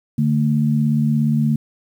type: tone pair together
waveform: sine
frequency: 146.83 / 223.9 Hz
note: D3 / A3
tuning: 0 / +30 cents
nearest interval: perfect fifth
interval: 730 cents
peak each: -17 dBFS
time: 0.18-1.56 s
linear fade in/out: 5 ms
effects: 8-bit